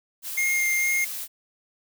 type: noise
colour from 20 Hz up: blue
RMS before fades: -33 dBFS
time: 0.22-1.28 s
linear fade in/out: 50 ms
type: tone with vibrato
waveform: square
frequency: 2126 Hz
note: C7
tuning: 27 cents sharp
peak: -22 dBFS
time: 0.37-1.05 s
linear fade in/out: 10 ms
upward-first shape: sine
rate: 2.2 Hz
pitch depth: 11 cents each way
effects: none